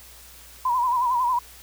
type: tone with vibrato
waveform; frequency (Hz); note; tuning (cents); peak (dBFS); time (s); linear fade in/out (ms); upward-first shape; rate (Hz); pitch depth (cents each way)
sine; 987.8; B5; 0; -19; 0.65-1.39; 5; sine; 11; 81
effects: added 60 Hz sine -51 dBFS peak until 1.62 s + white hiss -47 dBFS RMS until 1.62 s